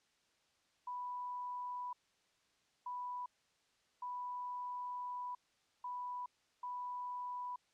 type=tone bursts at uneven times; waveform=sine; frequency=987.8 Hz; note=B5; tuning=in tune; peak=-40 dBFS; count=5; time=0.87-1.93 / 2.86-3.26 / 4.02-5.35 / 5.84-6.26 / 6.63-7.56 s; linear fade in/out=5 ms; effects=white hiss -75 dBFS RMS until 7.73 s + low-pass 6000 Hz 12 dB/octave